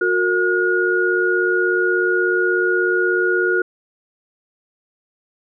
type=tone cluster; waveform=sine; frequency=363.5 / 460 / 1440 Hz; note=F#4 / A#4 / F#6; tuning=-31 / -23 / -47 cents; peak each=-18 / -23 / -18 dBFS; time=0.01-3.62 s; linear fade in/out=5 ms; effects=none